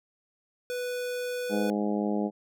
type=tone; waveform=square; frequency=493.9 Hz; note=B4; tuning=in tune; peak=-31 dBFS; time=0.7-1.7 s; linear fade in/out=0 ms
type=harmonic tone; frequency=103.83 Hz; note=G#2; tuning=in tune; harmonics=2 / 3 / 4 / 5 / 6 / 7 / 8; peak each=-28 / -32 / -34 / -36 / -38 / -39 / -40 dBFS; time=1.49-2.31 s; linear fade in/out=50 ms
effects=none